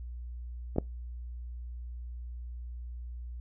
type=clicks; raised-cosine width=2 ms; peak=-23 / -12 dBFS; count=2; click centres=0.762 / 0.784 s; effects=noise-tail reverb RT60 0.2 s tail -24 dB re dry + added 60 Hz sine -38 dBFS peak until 3.4 s